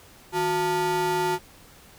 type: ring-modulated tone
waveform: square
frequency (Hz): 261.6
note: C4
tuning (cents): 0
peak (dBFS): -20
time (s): 0.32-1.39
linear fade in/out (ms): 50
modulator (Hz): 627
effects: pink hiss -51 dBFS RMS until 1.98 s